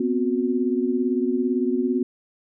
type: tone cluster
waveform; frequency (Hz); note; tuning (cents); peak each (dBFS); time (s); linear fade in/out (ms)
sine; 243.8 / 261.6 / 364.2; B3 / C4 / F#4; -22 / 0 / -27; -24; 0-2.03; 5
effects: none